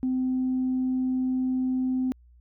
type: tone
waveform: sine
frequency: 257.3 Hz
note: C4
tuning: 29 cents flat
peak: -22 dBFS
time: 0.03-2.12 s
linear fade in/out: 0 ms
effects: tanh soft clip ceiling -19 dBFS + added 60 Hz sine -52 dBFS peak until 2.4 s